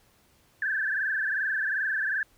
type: tone with frequency modulation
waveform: sine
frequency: 1647 Hz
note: G#6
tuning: 15 cents flat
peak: -25 dBFS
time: 0.62-2.23 s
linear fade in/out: 2 ms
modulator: 22.6 Hz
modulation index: 5.1
effects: pink hiss -63 dBFS RMS until 2.37 s